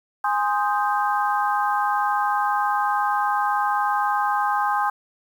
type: chord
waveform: sine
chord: Ab major seventh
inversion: none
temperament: equal with one note detuned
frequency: 825.8 / 1046.5 / 1244.5 / 1568 Hz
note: Ab5 / C6 / Eb6 / G6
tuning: -10 / 0 / 0 / 0 cents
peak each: -22 / -25 / -26 / -28 dBFS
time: 0.24-4.9 s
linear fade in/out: 5 ms
effects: 8-bit

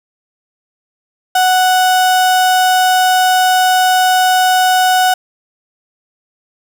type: tone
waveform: 35% pulse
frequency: 740 Hz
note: F#5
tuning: in tune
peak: -7 dBFS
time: 1.35-5.14 s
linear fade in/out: 5 ms
effects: none

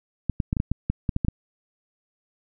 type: clicks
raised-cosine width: 5 ms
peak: -10 dBFS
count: 11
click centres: 0.297 / 0.402 / 0.529 / 0.568 / 0.601 / 0.716 / 0.9 / 1.092 / 1.164 / 1.248 / 1.284 s
effects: none

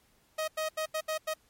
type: tone bursts at uneven times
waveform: sawtooth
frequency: 628 Hz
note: D#5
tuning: 16 cents sharp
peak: -26 dBFS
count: 6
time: 0.38-0.48 / 0.57-0.69 / 0.77-0.86 / 0.94-1.01 / 1.08-1.18 / 1.27-1.34 s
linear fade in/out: 10 ms
effects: pink hiss -67 dBFS RMS until 1.49 s + MP3 64 kbps

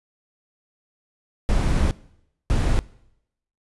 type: noise bursts at uneven times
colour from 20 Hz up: brown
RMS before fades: -19 dBFS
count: 2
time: 1.49-1.91 / 2.5-2.79 s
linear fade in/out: 0 ms
effects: noise-tail reverb RT60 0.8 s tail -21 dB re dry + resampled to 24000 Hz

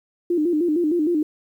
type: tone with vibrato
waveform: sine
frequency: 325 Hz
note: E4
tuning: 24 cents flat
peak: -17 dBFS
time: 0.3-1.23 s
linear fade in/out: 5 ms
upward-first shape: square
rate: 6.5 Hz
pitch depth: 120 cents each way
effects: 9-bit

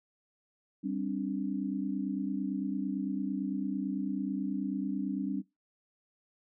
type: chord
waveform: sine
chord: G suspended fourth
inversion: none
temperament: equal with one note detuned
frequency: 196 / 264.7 / 293.7 Hz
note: G3 / C4 / D4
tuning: 0 / +20 / 0 cents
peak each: -35 / -35 / -35 dBFS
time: 0.83-5.42 s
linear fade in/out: 20 ms
effects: noise-tail reverb RT60 0.2 s tail -21 dB re dry

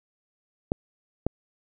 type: clicks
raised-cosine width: 2 ms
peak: -10 dBFS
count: 2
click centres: 0.719 / 1.266 s
effects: none

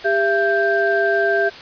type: tone cluster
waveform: sine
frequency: 399.1 / 672 / 1573 Hz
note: G4 / E5 / G6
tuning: +31 / +33 / +6 cents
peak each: -19 dBFS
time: 0.04-1.5 s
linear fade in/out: 20 ms
effects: white hiss -36 dBFS RMS until 1.61 s + resampled to 11025 Hz

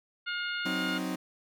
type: harmonic tone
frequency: 713 Hz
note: F5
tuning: 36 cents sharp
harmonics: 2 / 3 / 4 / 5 / 6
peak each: -33 / -41 / -38 / -43 / -44 dBFS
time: 0.26-0.99 s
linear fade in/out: 20 ms
type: chord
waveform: 40% pulse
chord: C diminished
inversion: second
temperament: equal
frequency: 185 / 261.6 / 311.1 Hz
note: Gb3 / C4 / Eb4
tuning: 0 / 0 / 0 cents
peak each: -35 dBFS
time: 0.65-1.16 s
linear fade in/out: 10 ms
effects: none

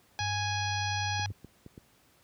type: harmonic tone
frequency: 830.6 Hz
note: G#5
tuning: in tune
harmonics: 1 / 2 / 3 / 4 / 5 / 6 / 7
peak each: -34 / -37 / -39 / -40 / -41 / -42 / -42 dBFS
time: 0.19-1.26 s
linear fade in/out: 0 ms
type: tone with pitch glide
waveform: sine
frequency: 100.5 to 99 Hz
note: G2 to G2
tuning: +44 to +18 cents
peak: -33 dBFS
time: 0.2-1.32 s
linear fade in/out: 5 ms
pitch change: -26 cents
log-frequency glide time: 0.48-0.88 s
type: clicks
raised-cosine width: 3 ms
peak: -32 dBFS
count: 5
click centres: 1.196 / 1.304 / 1.446 / 1.663 / 1.778 s
effects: pink hiss -64 dBFS RMS until 2.23 s + high-pass 60 Hz 12 dB/octave

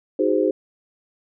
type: chord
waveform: sine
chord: Ab dominant seventh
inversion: second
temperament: just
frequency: 311.5 / 373.8 / 415.3 / 519.1 Hz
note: Eb4 / Gb4 / Ab4 / C5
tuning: +2 / +18 / 0 / -14 cents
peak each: -22 dBFS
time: 0.19-0.51 s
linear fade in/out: 5 ms
effects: none

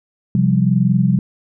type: chord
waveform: sine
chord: C suspended fourth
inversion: none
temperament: equal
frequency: 130.81 / 174.61 / 196 Hz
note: C3 / F3 / G3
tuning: 0 / 0 / 0 cents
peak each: -16 dBFS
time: 0.35-1.19 s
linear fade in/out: 2 ms
effects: none

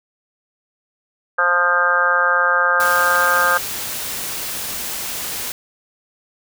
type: harmonic tone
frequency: 176.1 Hz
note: F3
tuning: 15 cents sharp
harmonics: 3 / 4 / 5 / 6 / 7 / 8 / 9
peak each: -23 / -28 / -25 / -28 / -18 / -22 / -17 dBFS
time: 1.38-3.58 s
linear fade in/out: 10 ms
type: noise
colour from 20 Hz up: white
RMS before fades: -26 dBFS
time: 2.8-5.52 s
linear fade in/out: 0 ms
effects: none

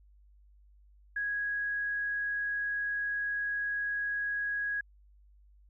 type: tone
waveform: sine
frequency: 1658 Hz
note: G#6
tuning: 3 cents flat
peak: -30 dBFS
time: 1.16-4.81 s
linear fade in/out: 5 ms
effects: added 50 Hz sine -57 dBFS peak until 5.69 s

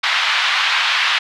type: band-pass noise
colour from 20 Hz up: white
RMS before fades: -17 dBFS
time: 0.03-1.19 s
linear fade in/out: 10 ms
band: 960 to 3600 Hz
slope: 24 dB/octave
effects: none

